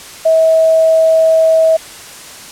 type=tone; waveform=sine; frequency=645 Hz; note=E5; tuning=38 cents flat; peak=-6 dBFS; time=0.25-1.77 s; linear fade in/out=10 ms; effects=white hiss -32 dBFS RMS until 2.51 s + low-pass 10000 Hz 12 dB/octave